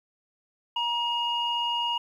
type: tone pair together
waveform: sine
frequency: 947.2 / 2859 Hz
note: A#5 / F7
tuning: +27 / +40 cents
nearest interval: octave + perfect fifth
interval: 1913 cents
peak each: -27 dBFS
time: 0.76-1.98 s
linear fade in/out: 5 ms
effects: tanh soft clip ceiling -17 dBFS + 10-bit